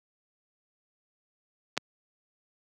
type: clicks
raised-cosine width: 0.2 ms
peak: -25 / -8 dBFS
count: 2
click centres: 1.769 / 1.776 s
effects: high-pass 150 Hz 12 dB/octave